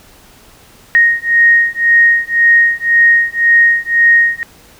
sine beating tone pair, 1864.7 / 1866.6 Hz, A#6 / A#6, 0 / +2 cents, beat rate 1.9 Hz, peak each -10 dBFS, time 0.95-4.43 s, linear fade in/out 0 ms, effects pink hiss -43 dBFS RMS until 4.79 s

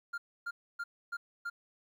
triangle tone bursts, 1400 Hz, F6, 4 cents sharp, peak -33 dBFS, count 5, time 0.13-1.5 s, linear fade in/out 10 ms, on 50 ms, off 280 ms, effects 12-bit

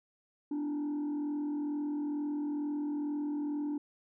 sine tone with frequency modulation, 293.7 Hz, D4, in tune, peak -29 dBFS, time 0.51-3.78 s, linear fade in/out 5 ms, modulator 42.2 Hz, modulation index 0.38, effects tanh soft clip ceiling -31 dBFS

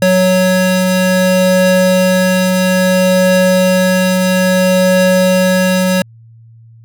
square tone pair together, 185 / 554.4 Hz, F#3 / C#5, 0 / 0 cents, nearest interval octave + perfect fifth, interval 1900 cents, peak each -12 dBFS, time 0.02-6.02 s, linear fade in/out 2 ms, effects added 114 Hz sine -37 dBFS peak until 6.84 s

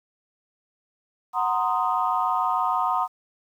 sine chord, C half-diminished seventh, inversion second, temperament equal with one note detuned, 740 / 932.3 / 1038.7 / 1244.5 Hz, Gb5 / Bb5 / C6 / Eb6, 0 / 0 / -13 / 0 cents, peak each -26 dBFS, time 1.33-3.08 s, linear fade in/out 50 ms, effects tanh soft clip ceiling -10 dBFS + 9-bit

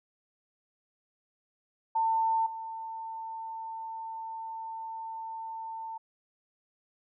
sine tone with level steps, 897 Hz, A5, 33 cents sharp, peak -24 / -36 dBFS, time 1.95-5.98 s, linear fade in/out 10 ms, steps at 2.46 s, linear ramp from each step 5 ms, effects none

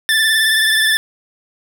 25% pulse tone with vibrato, 1760 Hz, A6, in tune, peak -8 dBFS, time 0.09-0.97 s, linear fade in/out 0 ms, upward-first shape triangle, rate 19 Hz, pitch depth 43 cents each way, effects none

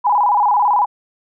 sine tone with vibrato, 905 Hz, A5, 48 cents sharp, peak -11 dBFS, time 0.04-0.86 s, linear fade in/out 20 ms, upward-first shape square, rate 18 Hz, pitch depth 150 cents each way, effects none

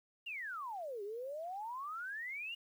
sine exponential two-way sweep, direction down then up, 2890 to 392 to 2890 Hz, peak -40 dBFS, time 0.26-2.55 s, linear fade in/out 10 ms, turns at 1.03 s, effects 11-bit

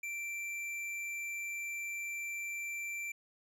triangle tone with tanh clipping, 2349 Hz, D7, in tune, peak -39 dBFS, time 0.03-3.12 s, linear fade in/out 5 ms, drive 16 dB, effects none

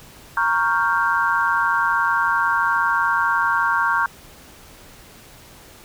sine chord, G half-diminished seventh, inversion first, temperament equal, 932.3 / 1108.7 / 1396.9 / 1568 Hz, Bb5 / Db6 / F6 / G6, 0 / 0 / 0 / 0 cents, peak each -22 dBFS, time 0.37-4.06 s, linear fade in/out 2 ms, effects pink hiss -45 dBFS RMS until 5.84 s

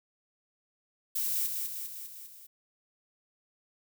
violet noise with echo, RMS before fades -31 dBFS, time 1.15-1.47 s, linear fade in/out 10 ms, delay 200 ms, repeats 5, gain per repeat -4 dB, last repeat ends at 2.47 s, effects none

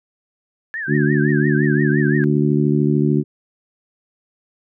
sine tone with vibrato, 1703 Hz, G#6, 43 cents sharp, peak -23 dBFS, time 0.74-2.24 s, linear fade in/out 0 ms, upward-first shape triangle, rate 5.8 Hz, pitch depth 190 cents each way
harmonic tone, 73.42 Hz, D2, in tune, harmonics 2 / 3 / 4 / 5, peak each -17 / -19 / -20 / -21 dBFS, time 0.87-3.24 s, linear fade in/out 50 ms
effects none

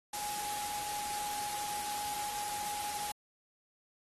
sine tone in noise, 830.6 Hz, G#5, in tune, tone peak -38 dBFS, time 0.13-3.12 s, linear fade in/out 5 ms, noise white, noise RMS -40 dBFS, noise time 0.13-3.12 s, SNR -1 dB, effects AAC 32 kbps

